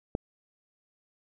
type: click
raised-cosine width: 2 ms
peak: -15 dBFS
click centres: 0.151 s
effects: none